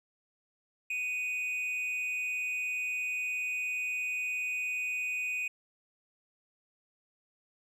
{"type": "tone with amplitude modulation", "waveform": "triangle", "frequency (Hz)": 2491, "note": "D#7", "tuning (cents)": 1, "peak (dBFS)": -27, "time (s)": [0.9, 5.48], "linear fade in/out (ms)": 5, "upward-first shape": "sine", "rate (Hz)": 237, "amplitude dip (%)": 55, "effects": []}